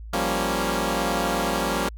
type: chord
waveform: 10% pulse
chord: G half-diminished seventh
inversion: third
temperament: equal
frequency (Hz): 174.61 / 196 / 233.1 / 277.2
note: F3 / G3 / Bb3 / Db4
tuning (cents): 0 / 0 / 0 / 0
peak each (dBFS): -20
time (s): 0.13-1.89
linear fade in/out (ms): 5
effects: added 55 Hz sine -35 dBFS peak until 1.97 s